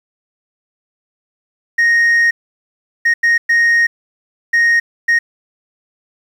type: tone bursts at uneven times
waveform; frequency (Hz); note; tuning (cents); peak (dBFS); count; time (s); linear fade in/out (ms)
sine; 1864; A#6; -1; -6; 6; 1.78-2.31 / 3.05-3.14 / 3.23-3.38 / 3.49-3.87 / 4.53-4.8 / 5.08-5.19; 10
effects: tanh soft clip ceiling -8 dBFS + 7-bit